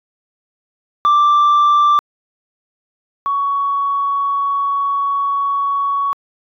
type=tone pair in turn; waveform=sine; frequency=1176 / 1119.2 Hz; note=D6 / C#6; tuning=+2 / +16 cents; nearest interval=minor second; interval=86 cents; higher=first; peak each=-6 / -14 dBFS; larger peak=first; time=1.05-1.99 / 3.26-6.13 s; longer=second; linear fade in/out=0 ms; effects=tanh soft clip ceiling -8 dBFS